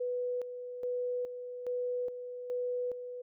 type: tone with tremolo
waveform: sine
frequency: 493.9 Hz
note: B4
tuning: in tune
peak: -31 dBFS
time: 0-3.22 s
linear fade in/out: 10 ms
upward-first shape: square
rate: 1.2 Hz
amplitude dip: 60%
effects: none